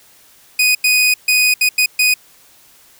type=tone bursts at uneven times; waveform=sawtooth; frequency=2489 Hz; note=D#7; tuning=in tune; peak=-7 dBFS; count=6; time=0.59-0.75 / 0.84-1.14 / 1.28-1.54 / 1.61-1.69 / 1.78-1.86 / 1.99-2.14 s; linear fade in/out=5 ms; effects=white hiss -48 dBFS RMS until 2.99 s